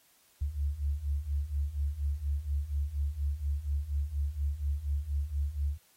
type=beating tone pair; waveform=sine; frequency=69.3 / 73.5 Hz; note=C#2 / D2; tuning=0 / +2 cents; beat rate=4.2 Hz; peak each=-34 / -31 dBFS; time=0.41-5.78 s; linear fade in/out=10 ms; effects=white hiss -65 dBFS RMS until 5.96 s + AAC 48 kbps